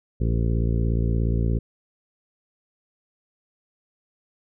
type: harmonic tone with a mistuned harmonic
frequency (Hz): 57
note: A#1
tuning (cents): -38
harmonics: 1 / 2 / 3 / 4 / 5 / 6 / 7 / 8 / 9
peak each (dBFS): -22 / -24 / -29 / -32 / -37 / -36 / -36 / -40 / -43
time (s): 0.2-1.59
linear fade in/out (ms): 10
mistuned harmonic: 8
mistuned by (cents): -15
effects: none